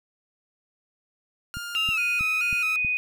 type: tone with vibrato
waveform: sawtooth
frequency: 1348 Hz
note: E6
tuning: 38 cents sharp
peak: -29 dBFS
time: 1.54-2.76 s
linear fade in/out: 0 ms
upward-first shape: square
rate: 2.3 Hz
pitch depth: 74 cents each way
type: click train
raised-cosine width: 5 ms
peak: -24 dBFS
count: 5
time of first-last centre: 1.57-2.848 s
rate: 3.13 Hz
type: tone with pitch glide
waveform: sine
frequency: 2794 to 2489 Hz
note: F7 to D#7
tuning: 0 to 0 cents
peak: -22 dBFS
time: 1.75-2.97 s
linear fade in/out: 0 ms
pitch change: -200 cents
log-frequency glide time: 1.9-2 s
effects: none